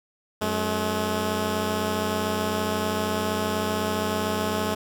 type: tone pair together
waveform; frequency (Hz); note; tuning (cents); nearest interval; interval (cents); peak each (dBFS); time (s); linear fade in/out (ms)
10% pulse; 92.5 / 213.5; F#2 / G#3; 0 / +48; octave + major second; 1448; -21 / -17; 0.41-4.75; 10
effects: none